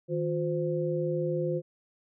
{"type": "tone cluster", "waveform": "sine", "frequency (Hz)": [156.5, 356.1, 517], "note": ["D#3", "F4", "C5"], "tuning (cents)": [10, 34, -21], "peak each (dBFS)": -31, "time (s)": [0.08, 1.62], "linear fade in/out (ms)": 50, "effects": []}